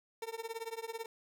30% pulse tone with tremolo, 454.2 Hz, A#4, 45 cents flat, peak -33 dBFS, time 0.22-1.06 s, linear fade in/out 2 ms, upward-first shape triangle, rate 18 Hz, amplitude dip 100%, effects none

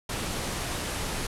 pink low-pass noise, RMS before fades -32 dBFS, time 0.09-1.27 s, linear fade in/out 5 ms, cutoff 12000 Hz, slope 48 dB/octave, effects none

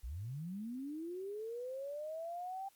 sine linear sweep, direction up, 50.4 to 790 Hz, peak -40 dBFS, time 0.03-2.69 s, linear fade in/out 10 ms, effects white hiss -69 dBFS RMS until 2.75 s + Opus 48 kbps

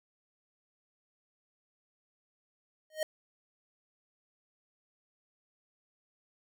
square tone with exponential growth, 622.3 Hz, D#5, in tune, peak -26 dBFS, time 2.9-3.03 s, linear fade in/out 2 ms, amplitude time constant 27 ms, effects none

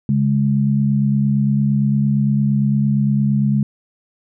sine tone pair together, 138.95 / 207.7 Hz, C#3 / G#3, +4 / 0 cents, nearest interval perfect fifth, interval 696 cents, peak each -16 dBFS, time 0.09-3.63 s, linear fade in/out 2 ms, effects none

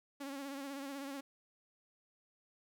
sawtooth tone with vibrato, 276.8 Hz, C#4, 2 cents flat, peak -38 dBFS, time 0.2-1.21 s, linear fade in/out 10 ms, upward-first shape sine, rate 16 Hz, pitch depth 50 cents each way, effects none

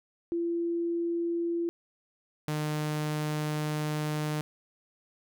sine / sawtooth tone pair in turn, 340 / 151.78 Hz, F4 / D#3, -46 / -43 cents, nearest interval octave + major second, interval 1397 cents, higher first, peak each -27 / -25 dBFS, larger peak second, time 0.32-1.69 / 2.48-4.41 s, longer second, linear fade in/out 0 ms, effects none

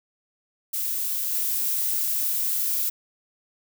violet noise with level steps, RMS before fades -27 / -25 dBFS, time 0.73-2.9 s, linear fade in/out 10 ms, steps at 1.31 s, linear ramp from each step 20 ms, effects none

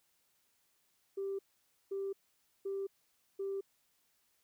sine tone bursts, 392 Hz, G4, in tune, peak -34 dBFS, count 4, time 1.17-3.61 s, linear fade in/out 10 ms, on 220 ms, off 520 ms, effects tanh soft clip ceiling -31 dBFS + white hiss -75 dBFS RMS until 4.43 s

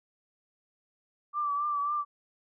sine tone with vibrato, 1168 Hz, D6, 10 cents flat, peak -27 dBFS, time 1.33-2.05 s, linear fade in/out 50 ms, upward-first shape triangle, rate 3.7 Hz, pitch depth 47 cents each way, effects none

